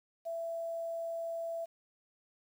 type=tone with quantisation; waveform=sine; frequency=666 Hz; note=E5; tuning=18 cents sharp; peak=-35 dBFS; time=0.25-1.66 s; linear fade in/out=20 ms; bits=10; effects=none